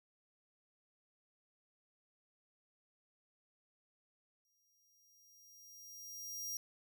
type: tone with exponential growth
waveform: sawtooth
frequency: 5700 Hz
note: F8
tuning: 34 cents sharp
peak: -36 dBFS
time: 4.45-6.57 s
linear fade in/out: 1 ms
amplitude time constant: 460 ms
effects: none